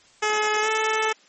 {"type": "tone with pitch glide", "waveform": "10% pulse", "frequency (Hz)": [426, 437.5], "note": ["G#4", "A4"], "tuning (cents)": [44, -10], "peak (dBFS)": -12, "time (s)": [0.22, 1.13], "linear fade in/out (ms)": 10, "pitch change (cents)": 46, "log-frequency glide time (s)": [0.61, 0.68], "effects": ["white hiss -55 dBFS RMS until 1.28 s", "MP3 32 kbps"]}